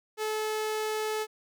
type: tone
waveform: sawtooth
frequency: 431.9 Hz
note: A4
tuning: 32 cents flat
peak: -25 dBFS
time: 0.17-1.27 s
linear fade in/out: 50 ms
effects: none